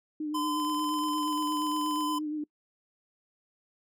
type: tone with vibrato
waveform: sine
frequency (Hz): 302.6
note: D#4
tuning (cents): -48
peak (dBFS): -30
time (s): 0.2-2.44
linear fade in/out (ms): 5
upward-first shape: sine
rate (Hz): 8.5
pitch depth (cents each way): 32
type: tone with pitch glide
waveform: square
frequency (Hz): 1022 to 1016.1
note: C6 to B5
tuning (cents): -41 to +49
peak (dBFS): -31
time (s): 0.34-2.19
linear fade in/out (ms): 10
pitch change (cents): -10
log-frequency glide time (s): 1.18-1.34
type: click train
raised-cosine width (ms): 0.2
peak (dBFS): -33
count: 30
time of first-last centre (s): 0.6-2.008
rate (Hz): 20.6
effects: noise-tail reverb RT60 0.1 s tail -24 dB re dry